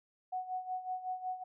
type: tone with tremolo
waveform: sine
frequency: 740 Hz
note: F#5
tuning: in tune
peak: -33 dBFS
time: 0.32-1.44 s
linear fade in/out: 10 ms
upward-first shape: sine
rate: 5.4 Hz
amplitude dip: 75%
effects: none